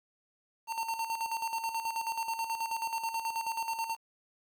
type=tone with tremolo; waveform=square; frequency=908 Hz; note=A#5; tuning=46 cents flat; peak=-31 dBFS; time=0.67-3.97 s; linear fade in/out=50 ms; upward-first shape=square; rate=9.3 Hz; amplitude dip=60%; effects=10-bit